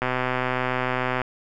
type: click train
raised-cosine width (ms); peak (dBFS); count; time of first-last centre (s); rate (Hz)
0.5; -9; 153; 0.02-1.217; 127
effects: none